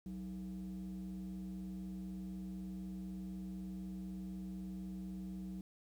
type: tone with frequency modulation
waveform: sine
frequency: 187 Hz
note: F#3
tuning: 19 cents sharp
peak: -40 dBFS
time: 0.06-5.61 s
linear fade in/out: 2 ms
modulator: 130 Hz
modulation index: 0.59
effects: tanh soft clip ceiling -40 dBFS + 11-bit